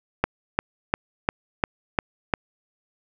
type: click train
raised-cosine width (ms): 0.5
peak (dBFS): -4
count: 7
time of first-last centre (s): 0.24-2.338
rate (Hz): 2.86
effects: none